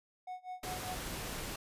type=tone with tremolo; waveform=triangle; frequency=735 Hz; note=F#5; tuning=12 cents flat; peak=-37 dBFS; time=0.27-0.95 s; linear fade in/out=5 ms; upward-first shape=sine; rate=5.1 Hz; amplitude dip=95%
type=noise; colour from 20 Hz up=pink; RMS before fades=-41 dBFS; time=0.63-1.56 s; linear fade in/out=5 ms
effects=resampled to 32000 Hz